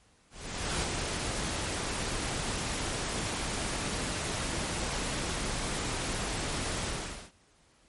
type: noise with ADSR envelope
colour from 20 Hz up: pink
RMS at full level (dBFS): -30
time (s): 0.3-7.32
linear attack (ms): 520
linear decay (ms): 23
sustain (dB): -3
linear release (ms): 450
effects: pink hiss -64 dBFS RMS until 7.88 s + MP3 48 kbps